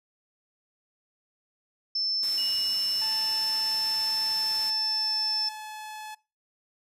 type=tone; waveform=sine; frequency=5300 Hz; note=E8; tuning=9 cents sharp; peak=-25 dBFS; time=1.95-5.49 s; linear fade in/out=5 ms
type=noise; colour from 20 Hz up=white; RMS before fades=-41 dBFS; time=2.23-4.7 s; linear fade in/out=0 ms
type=tone with exponential decay; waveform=sine; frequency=2903 Hz; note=F#7; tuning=34 cents flat; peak=-32 dBFS; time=2.38-5.37 s; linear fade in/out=0 ms; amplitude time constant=650 ms
type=tone with pitch glide; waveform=sawtooth; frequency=880 to 858.9 Hz; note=A5 to A5; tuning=0 to -42 cents; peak=-34 dBFS; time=3.01-6.15 s; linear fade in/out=10 ms; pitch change=-42 cents; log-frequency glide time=4.24-5.65 s
effects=noise-tail reverb RT60 0.3 s tail -23 dB re dry + resampled to 32000 Hz